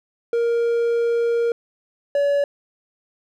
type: tone pair in turn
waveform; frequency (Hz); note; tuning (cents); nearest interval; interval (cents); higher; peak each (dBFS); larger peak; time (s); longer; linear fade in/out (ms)
triangle; 468.2 / 569.3; A#4 / C#5; +8 / +46; minor third; 338; second; -15 / -14; second; 0.33-1.52 / 2.15-2.44; first; 2
effects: none